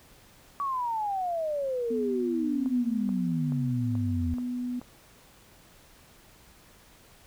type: exponential sweep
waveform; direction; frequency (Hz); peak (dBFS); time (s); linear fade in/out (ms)
sine; down; 1147 to 81.6; -27; 0.6-4.34; 0
type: tone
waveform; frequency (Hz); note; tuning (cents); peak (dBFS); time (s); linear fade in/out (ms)
sine; 246.9; B3; 0; -29; 1.9-4.8; 10
type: click train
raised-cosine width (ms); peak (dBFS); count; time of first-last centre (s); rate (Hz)
1; -30; 6; 2.66-4.815; 2.32
effects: pink hiss -56 dBFS RMS until 7.26 s